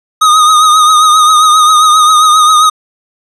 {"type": "tone with vibrato", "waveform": "square", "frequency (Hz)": 1244.5, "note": "D#6", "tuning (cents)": 0, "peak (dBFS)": -4, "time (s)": [0.21, 2.7], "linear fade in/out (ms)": 10, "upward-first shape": "triangle", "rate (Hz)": 7.5, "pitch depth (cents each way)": 53, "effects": ["resampled to 24000 Hz", "7-bit"]}